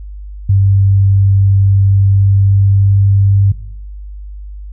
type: tone with pitch glide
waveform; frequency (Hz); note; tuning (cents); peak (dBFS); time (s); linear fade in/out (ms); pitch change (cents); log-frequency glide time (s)
sine; 98 to 98.91; G2 to G2; 0 to +16; -6; 0.49-3.52; 5; +16; 1.73-3.07
effects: noise-tail reverb RT60 0.6 s tail -17 dB re dry + added 50 Hz sine -25 dBFS peak until 4.72 s